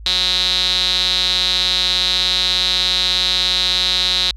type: tone with band-pass filter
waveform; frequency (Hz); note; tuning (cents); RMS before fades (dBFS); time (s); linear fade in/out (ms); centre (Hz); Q
sawtooth; 183.3; F#3; -16; -17; 0.06-4.31; 0; 3900; 9.8
effects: added 53 Hz sine -32 dBFS peak until 4.36 s